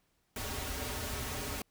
pink noise with comb filter, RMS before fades -38 dBFS, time 0.36-1.62 s, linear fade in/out 2 ms, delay 5.9 ms, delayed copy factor -0.95, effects pink hiss -75 dBFS RMS until 1.7 s

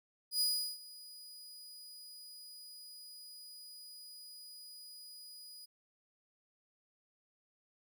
sawtooth tone with ADSR envelope, 4930 Hz, D#8, 17 cents flat, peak -26 dBFS, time 0.31-5.66 s, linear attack 95 ms, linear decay 370 ms, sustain -21 dB, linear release 14 ms, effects none

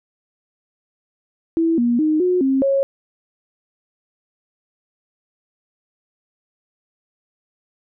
sine tone with pitch steps, 329 / 238.8 / 309.3 / 362.4 / 267.8 / 548 Hz, E4 / A#3 / D#4 / F#4 / C4 / C#5, -3 / +42 / -10 / -36 / +40 / -20 cents, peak -14 dBFS, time 1.57-2.83 s, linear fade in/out 0 ms, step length 210 ms, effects none

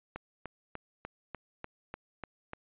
click train, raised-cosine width 0.5 ms, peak -24 dBFS, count 9, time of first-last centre 0.16-2.534 s, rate 3.37 Hz, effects resampled to 8000 Hz

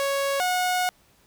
sawtooth tone pair in turn, 554.4 / 728.2 Hz, C#5 / F#5, 0 / -28 cents, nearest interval perfect fourth, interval 472 cents, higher second, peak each -19 / -18 dBFS, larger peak second, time 0-0.4 / 0.4-0.89 s, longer second, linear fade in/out 0 ms, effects pink hiss -60 dBFS RMS until 1.26 s

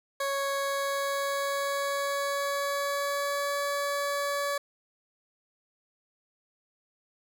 20% pulse tone with pitch glide, 554 to 568.9 Hz, C#5 to C#5, -1 to +45 cents, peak -23 dBFS, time 0.2-4.58 s, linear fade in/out 5 ms, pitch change +46 cents, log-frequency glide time 0.5-3.59 s, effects none

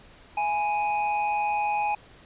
square tone with amplitude modulation, 832 Hz, G#5, 3 cents sharp, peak -22 dBFS, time 0.37-1.95 s, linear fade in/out 5 ms, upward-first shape sine, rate 160 Hz, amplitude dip 45%, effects pink hiss -52 dBFS RMS until 2.25 s + resampled to 8000 Hz

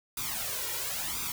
white noise with flanger, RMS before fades -34 dBFS, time 0.17-1.32 s, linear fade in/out 2 ms, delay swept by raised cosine 0.82 to 2.12 ms, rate 0.96 Hz, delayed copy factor +0.8, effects none

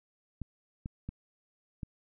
clicks, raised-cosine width 5 ms, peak -25 dBFS, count 4, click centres 0.417 / 0.859 / 1.09 / 1.832 s, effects none

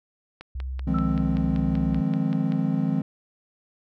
click train, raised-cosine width 0.3 ms, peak -23 dBFS, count 12, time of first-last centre 0.41-2.521 s, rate 5.21 Hz
sine tone with vibrato, 64.6 Hz, C2, 21 cents flat, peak -28 dBFS, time 0.55-2.01 s, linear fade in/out 5 ms, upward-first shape triangle, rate 1.9 Hz, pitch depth 15 cents each way
triangle chord, F minor seventh, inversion third, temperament equal with one note detuned, 153.78 / 174.61 / 207.7 / 261.6 Hz, Eb3 / F3 / Ab3 / C4, -20 / 0 / 0 / 0 cents, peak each -25 dBFS, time 0.87-3.02 s, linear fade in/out 5 ms
sine tone with exponential decay, 1322 Hz, E6, 5 cents sharp, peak -29 dBFS, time 0.94-1.59 s, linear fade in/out 5 ms, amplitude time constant 140 ms
effects none

